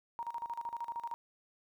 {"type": "tone with tremolo", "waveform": "sine", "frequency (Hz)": 938, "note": "A#5", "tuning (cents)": 11, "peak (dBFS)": -35, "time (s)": [0.19, 1.14], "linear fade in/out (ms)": 0, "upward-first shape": "square", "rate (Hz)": 13, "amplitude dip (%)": 80, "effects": ["12-bit"]}